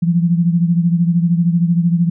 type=beating tone pair; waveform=sine; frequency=169.3 / 182.3 Hz; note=E3 / F#3; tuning=+46 / -25 cents; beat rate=13 Hz; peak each=-12 / -18 dBFS; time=0.02-2.1 s; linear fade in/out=10 ms; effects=none